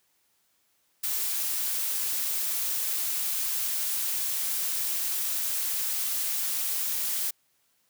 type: noise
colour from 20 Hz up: blue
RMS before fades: -29 dBFS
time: 1.03-7.31 s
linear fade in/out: 10 ms
effects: white hiss -70 dBFS RMS until 7.89 s + high-pass 60 Hz 12 dB/octave